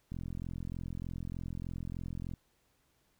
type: click train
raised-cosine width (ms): 5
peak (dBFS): -28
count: 97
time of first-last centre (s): 0.12-2.337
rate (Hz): 43.3
effects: pink hiss -73 dBFS RMS until 3.19 s